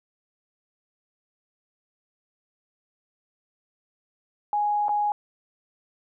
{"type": "tone with dropouts", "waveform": "sine", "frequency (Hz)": 830.6, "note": "G#5", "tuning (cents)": 0, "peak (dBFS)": -21, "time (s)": [4.53, 5.12], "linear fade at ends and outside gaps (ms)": 1, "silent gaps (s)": [4.883, 4.892], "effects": []}